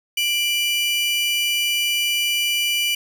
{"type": "tone pair together", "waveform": "40% pulse", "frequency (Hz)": [2365, 2955], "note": ["D7", "F#7"], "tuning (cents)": [12, -3], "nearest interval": "major third", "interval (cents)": 385, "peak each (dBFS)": [-22, -20], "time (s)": [0.17, 2.95], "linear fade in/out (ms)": 5, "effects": []}